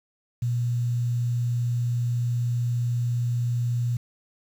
sine tone with quantisation, 120.4 Hz, B2, 44 cents flat, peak -22 dBFS, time 0.42-3.97 s, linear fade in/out 5 ms, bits 8, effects none

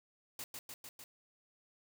white noise with echo, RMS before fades -44 dBFS, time 0.39-0.44 s, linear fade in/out 2 ms, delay 150 ms, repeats 4, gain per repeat -2 dB, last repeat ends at 1.04 s, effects none

